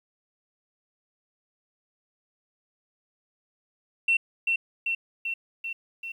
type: tone with echo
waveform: sine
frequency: 2709 Hz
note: E7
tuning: 47 cents sharp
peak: -18 dBFS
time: 4.08-4.17 s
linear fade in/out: 5 ms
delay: 390 ms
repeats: 5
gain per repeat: -3 dB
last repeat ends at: 6.12 s
effects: tanh soft clip ceiling -14 dBFS + 10-bit